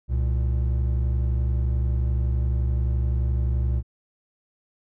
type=tone pair together; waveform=triangle; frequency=66 / 117.6 Hz; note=C2 / A#2; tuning=+16 / +16 cents; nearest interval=minor seventh; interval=1000 cents; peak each=-19 / -25 dBFS; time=0.08-3.83 s; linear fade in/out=50 ms; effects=none